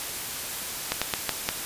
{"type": "slowing click train", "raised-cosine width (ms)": 0.2, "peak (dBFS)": -6, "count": 5, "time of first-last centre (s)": [0.92, 1.489], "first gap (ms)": 96, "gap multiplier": 1.27, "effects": ["white hiss -33 dBFS RMS until 1.65 s", "resampled to 32000 Hz"]}